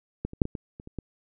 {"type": "clicks", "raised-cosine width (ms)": 3, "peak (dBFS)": [-16, -27, -6, -19, -21, -28, -29, -20], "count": 8, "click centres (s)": [0.25, 0.334, 0.418, 0.454, 0.552, 0.799, 0.874, 0.987], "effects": []}